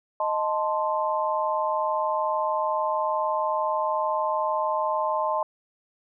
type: chord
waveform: sine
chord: A diminished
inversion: second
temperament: equal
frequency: 622.3 / 880 / 1046.5 Hz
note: Eb5 / A5 / C6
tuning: 0 / 0 / 0 cents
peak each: -27 dBFS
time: 0.2-5.43 s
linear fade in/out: 2 ms
effects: none